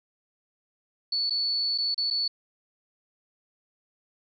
sine tone with dropouts, 4444 Hz, C#8, 4 cents sharp, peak -24 dBFS, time 1.12-2.28 s, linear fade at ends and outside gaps 5 ms, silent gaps 1.298-1.305 / 1.778-1.783 / 1.945-1.978 / 2.103-2.108 s, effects none

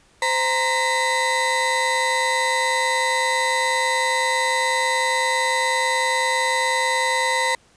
35% pulse tone cluster, 519 / 930 / 2006 Hz, C5 / A#5 / B6, -14 / -4 / +26 cents, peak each -24 / -20 / -21 dBFS, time 0.22-7.55 s, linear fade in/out 2 ms, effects pink hiss -56 dBFS RMS until 7.76 s + resampled to 22050 Hz

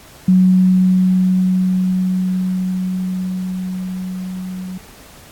sine tone with level ramp, 185 Hz, F#3, in tune, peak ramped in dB -7 to -24 dBFS, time 0.28-4.78 s, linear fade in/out 5 ms, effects pink hiss -42 dBFS RMS until 5.31 s + AAC 64 kbps

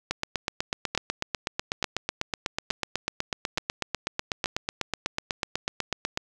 two click trains, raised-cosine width 0.2 ms, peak -9 / -9 dBFS, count 50 / 5, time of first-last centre 0.11-6.174 / 0.95-4.459 s, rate 8.08 / 1.14 Hz, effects none

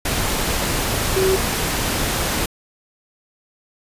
sine tone in noise, 379.9 Hz, F#4, 46 cents sharp, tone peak -15 dBFS, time 1.16-1.36 s, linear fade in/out 5 ms, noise pink, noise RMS -21 dBFS, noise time 0.05-2.46 s, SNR +3 dB, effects resampled to 32000 Hz

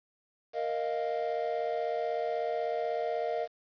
triangle chord, Bb suspended fourth, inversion none, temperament equal, 466.2 / 622.3 / 698.5 Hz, Bb4 / Eb5 / F5, 0 / 0 / 0 cents, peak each -32 dBFS, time 0.53-3.48 s, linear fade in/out 50 ms, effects resampled to 11025 Hz + 9-bit

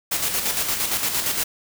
white noise with tremolo, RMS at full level -22 dBFS, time 0.11-1.44 s, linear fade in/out 10 ms, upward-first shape square, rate 8.7 Hz, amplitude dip 45%, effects none

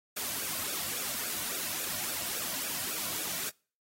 white noise with flanger, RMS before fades -35 dBFS, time 0.16-3.5 s, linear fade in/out 10 ms, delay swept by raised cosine 0.96 to 2.46 ms, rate 3.6 Hz, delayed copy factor -0.7, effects noise-tail reverb RT60 0.4 s tail -26 dB re dry + AAC 48 kbps

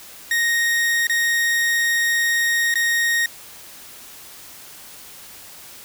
40% pulse tone with dropouts, 1864.7 Hz, A#6, in tune, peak -16 dBFS, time 0.31-3.26 s, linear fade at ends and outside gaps 2 ms, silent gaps 1.07-1.096 / 2.741-2.755 s, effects white hiss -41 dBFS RMS until 5.84 s

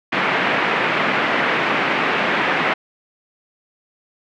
white band-pass noise, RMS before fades -19 dBFS, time 0.12-2.74 s, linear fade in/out 10 ms, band 160 to 2400 Hz, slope 24 dB/octave, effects none

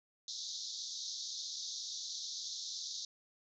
pink band-pass noise, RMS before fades -43 dBFS, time 0.28-3.05 s, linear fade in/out 2 ms, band 3600 to 6600 Hz, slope 96 dB/octave, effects none

